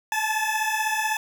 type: beating tone pair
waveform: 20% pulse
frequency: 859 / 875 Hz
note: A5 / A5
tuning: -42 / -10 cents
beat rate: 16 Hz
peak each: -21 dBFS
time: 0.12-1.17 s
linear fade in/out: 2 ms
effects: 9-bit